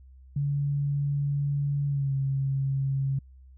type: tone with pitch glide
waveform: sine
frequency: 142.6 to 136.24 Hz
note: C#3 to C#3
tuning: +49 to -30 cents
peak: -24 dBFS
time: 0.36-3.19 s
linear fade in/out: 5 ms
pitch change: -79 cents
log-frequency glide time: 1.87-2.13 s
effects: added 65 Hz sine -48 dBFS peak until 3.57 s